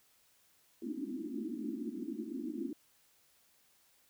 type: band-pass noise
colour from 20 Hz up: white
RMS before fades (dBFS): -40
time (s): 0.82-2.73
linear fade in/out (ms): 2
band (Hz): 210 to 350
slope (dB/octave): 96
effects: white hiss -69 dBFS RMS until 4.09 s